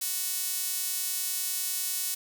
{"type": "tone with high-pass filter", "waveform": "sawtooth", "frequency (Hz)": 370, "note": "F#4", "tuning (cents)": 0, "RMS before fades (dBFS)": -31, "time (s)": [0.01, 2.15], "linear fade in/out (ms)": 10, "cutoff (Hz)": 7800, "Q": 0.59, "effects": []}